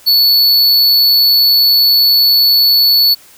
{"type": "tone", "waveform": "square", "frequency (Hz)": 4435, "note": "C#8", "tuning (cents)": 0, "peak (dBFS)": -7, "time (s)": [0.06, 3.15], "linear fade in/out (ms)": 20, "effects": ["white hiss -42 dBFS RMS until 3.37 s"]}